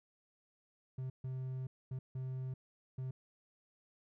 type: tone bursts at uneven times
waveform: triangle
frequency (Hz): 129.9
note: C3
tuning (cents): -12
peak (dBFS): -36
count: 5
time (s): 0.98-1.1 / 1.24-1.67 / 1.91-1.99 / 2.15-2.54 / 2.98-3.11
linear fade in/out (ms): 5
effects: none